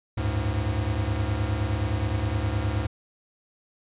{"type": "tone cluster", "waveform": "square", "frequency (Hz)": [73.1, 97.3, 106.9], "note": ["D2", "G2", "A2"], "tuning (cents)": [-7, -12, -49], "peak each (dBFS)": [-30, -30, -28], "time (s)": [0.17, 2.87], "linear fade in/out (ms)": 10, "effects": ["resampled to 8000 Hz"]}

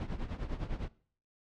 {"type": "noise with tremolo", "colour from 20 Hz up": "brown", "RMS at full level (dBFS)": -34, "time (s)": [0, 0.88], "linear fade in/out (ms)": 0, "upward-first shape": "triangle", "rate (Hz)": 9.9, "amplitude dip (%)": 85, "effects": ["noise-tail reverb RT60 0.5 s tail -20 dB re dry", "low-pass 4000 Hz 12 dB/octave"]}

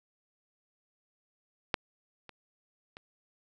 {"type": "clicks", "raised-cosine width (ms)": 0.3, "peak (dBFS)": [-10, -30, -29], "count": 3, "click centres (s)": [1.742, 2.293, 2.969], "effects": []}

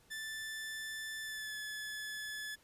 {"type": "tone with pitch glide", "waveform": "sawtooth", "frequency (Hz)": [1760, 1719.8], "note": ["A6", "A6"], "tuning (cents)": [0, -40], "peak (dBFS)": -37, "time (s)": [0.1, 2.56], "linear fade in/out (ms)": 20, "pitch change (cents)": -40, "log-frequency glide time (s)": [1.22, 1.57], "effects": ["pink hiss -67 dBFS RMS until 2.63 s", "resampled to 32000 Hz"]}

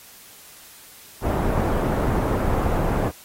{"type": "low-pass noise", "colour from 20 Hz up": "pink", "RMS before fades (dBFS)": -22, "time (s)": [1.21, 3.12], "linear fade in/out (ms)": 50, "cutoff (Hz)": 950, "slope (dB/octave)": 12, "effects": ["white hiss -46 dBFS RMS until 3.24 s", "AAC 48 kbps"]}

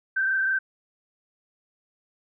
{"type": "tone with frequency modulation", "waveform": "sine", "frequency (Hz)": 1556, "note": "G6", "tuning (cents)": -13, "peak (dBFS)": -21, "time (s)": [0.16, 0.59], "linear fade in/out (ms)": 10, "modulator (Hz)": 25.2, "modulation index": 1.3, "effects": []}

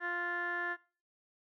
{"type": "tone with low-pass filter", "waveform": "15% pulse", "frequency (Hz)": 349.2, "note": "F4", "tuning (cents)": 0, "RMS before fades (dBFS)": -36, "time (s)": [0, 0.77], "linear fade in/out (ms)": 50, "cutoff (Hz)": 1800, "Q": 9.9, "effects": ["noise-tail reverb RT60 0.4 s tail -21 dB re dry"]}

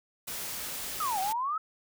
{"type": "noise", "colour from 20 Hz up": "white", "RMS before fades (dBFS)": -37, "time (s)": [0.27, 1.33], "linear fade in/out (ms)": 10}
{"type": "exponential two-way sweep", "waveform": "sine", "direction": "down then up", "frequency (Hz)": [1318.5, 740, 1318.5], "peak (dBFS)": -28, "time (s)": [1, 1.58], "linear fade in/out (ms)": 5, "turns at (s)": 1.2}
{"effects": []}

